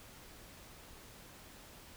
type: silence
effects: pink hiss -55 dBFS RMS until 1.96 s